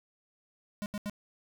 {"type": "tone bursts", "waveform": "square", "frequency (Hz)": 206.4, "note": "G#3", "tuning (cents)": -10, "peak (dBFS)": -34, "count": 3, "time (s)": [0.82, 1.097], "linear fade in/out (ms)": 0, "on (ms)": 39, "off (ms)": 80, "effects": []}